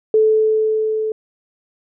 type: tone with level ramp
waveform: sine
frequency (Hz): 435.6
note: A4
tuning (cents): -17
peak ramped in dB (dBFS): -9 to -18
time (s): 0.14-1.12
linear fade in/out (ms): 2
effects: none